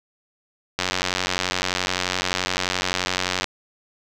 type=click train; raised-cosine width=0.2 ms; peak=-4 dBFS; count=244; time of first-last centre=0.79-3.443 s; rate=91.6 Hz; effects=none